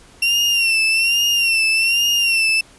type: tone with vibrato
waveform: 35% pulse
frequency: 2733 Hz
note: F7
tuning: 38 cents flat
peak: -12 dBFS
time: 0.22-2.61 s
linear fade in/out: 5 ms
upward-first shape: sine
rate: 1.2 Hz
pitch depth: 66 cents each way
effects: pink hiss -47 dBFS RMS until 2.78 s + resampled to 24000 Hz